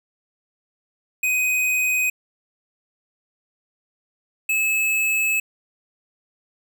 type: tone pair in turn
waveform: square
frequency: 2505 / 2595 Hz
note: D#7 / E7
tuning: +11 / -28 cents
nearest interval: minor second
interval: 61 cents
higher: second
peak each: -19 dBFS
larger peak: neither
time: 1.23-2.1 / 4.49-5.4 s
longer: second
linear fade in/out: 5 ms
effects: none